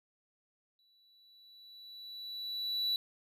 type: tone with exponential growth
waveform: triangle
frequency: 3945 Hz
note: B7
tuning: 3 cents flat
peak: -27 dBFS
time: 0.79-2.96 s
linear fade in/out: 1 ms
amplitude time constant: 470 ms
effects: none